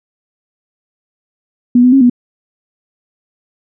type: tone with pitch steps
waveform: sine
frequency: 244.2 / 250.5 / 270.8 / 244.4 Hz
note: B3 / B3 / C#4 / B3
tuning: -19 / +25 / -40 / -18 cents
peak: -4 dBFS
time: 1.75-2.098 s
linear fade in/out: 5 ms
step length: 87 ms
effects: none